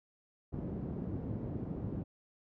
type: band-pass noise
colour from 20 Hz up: pink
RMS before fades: -39 dBFS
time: 0.52-2.04 s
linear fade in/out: 20 ms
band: 100 to 280 Hz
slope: 12 dB/octave
effects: none